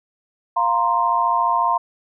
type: chord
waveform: sine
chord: F suspended fourth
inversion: none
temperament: equal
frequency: 698.5 / 932.3 / 1046.5 Hz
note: F5 / Bb5 / C6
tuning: 0 / 0 / 0 cents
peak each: -23 / -19 / -19 dBFS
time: 0.56-1.78 s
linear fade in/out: 10 ms
effects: none